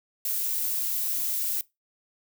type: noise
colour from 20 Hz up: violet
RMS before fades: -28 dBFS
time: 0.25-1.61 s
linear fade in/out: 2 ms
effects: noise-tail reverb RT60 0.2 s tail -21 dB re dry